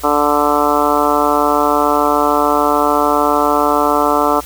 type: harmonic tone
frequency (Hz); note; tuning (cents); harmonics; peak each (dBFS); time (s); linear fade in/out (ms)
146.83; D3; 0; 2 / 3 / 4 / 5 / 6 / 7 / 8 / 9; -19 / -19 / -19 / -19 / -19 / -19 / -19 / -19; 0.03-4.41; 20
effects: added 60 Hz sine -34 dBFS peak until 4.45 s + white hiss -34 dBFS RMS until 4.45 s